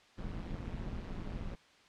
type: noise with amplitude modulation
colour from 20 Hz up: brown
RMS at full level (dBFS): -37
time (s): 0.17-1.56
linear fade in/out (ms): 20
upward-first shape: sine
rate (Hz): 175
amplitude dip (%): 85
effects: white hiss -62 dBFS RMS until 1.88 s + low-pass 4000 Hz 12 dB/octave